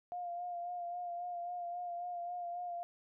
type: tone with vibrato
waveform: sine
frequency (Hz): 703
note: F5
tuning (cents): +11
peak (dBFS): -38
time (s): 0.12-2.83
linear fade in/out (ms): 0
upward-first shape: sine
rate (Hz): 3.7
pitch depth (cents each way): 28
effects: none